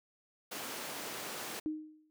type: high-pass noise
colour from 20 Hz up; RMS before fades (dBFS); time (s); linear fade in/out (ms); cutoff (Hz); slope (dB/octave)
pink; -42; 0.51-1.6; 10; 310; 12
type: tone with exponential decay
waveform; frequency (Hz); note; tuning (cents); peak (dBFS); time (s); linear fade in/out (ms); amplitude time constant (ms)
sine; 309.3; D#4; -10; -30; 1.66-2.1; 0; 95
effects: none